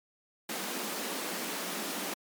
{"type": "high-pass noise", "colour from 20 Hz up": "pink", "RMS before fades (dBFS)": -36, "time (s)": [0.49, 2.14], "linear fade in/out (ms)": 5, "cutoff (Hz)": 180, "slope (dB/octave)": 96, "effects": ["MP3 96 kbps"]}